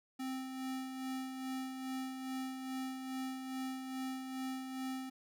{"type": "tone with tremolo", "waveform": "square", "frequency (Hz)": 261.6, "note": "C4", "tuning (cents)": 0, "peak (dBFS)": -38, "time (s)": [0.19, 5.1], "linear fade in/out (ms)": 10, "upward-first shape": "sine", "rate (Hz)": 2.4, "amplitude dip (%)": 45, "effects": []}